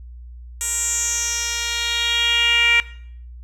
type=tone with band-pass filter sweep; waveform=10% pulse; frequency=470 Hz; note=A#4; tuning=14 cents sharp; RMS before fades=-20 dBFS; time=0.61-2.8 s; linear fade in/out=0 ms; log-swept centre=8600 to 2400 Hz; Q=4.1; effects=noise-tail reverb RT60 0.6 s tail -18 dB re dry + added 60 Hz sine -35 dBFS peak until 3.43 s